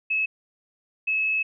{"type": "tone pair in turn", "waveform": "sine", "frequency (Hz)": [2588, 2588], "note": ["E7", "E7"], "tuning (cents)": [-32, -32], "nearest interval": "unison", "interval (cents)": 0, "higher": "neither", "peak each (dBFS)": -21, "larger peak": "neither", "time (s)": [[0.1, 0.26], [1.07, 1.43]], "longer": "second", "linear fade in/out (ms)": 10, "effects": []}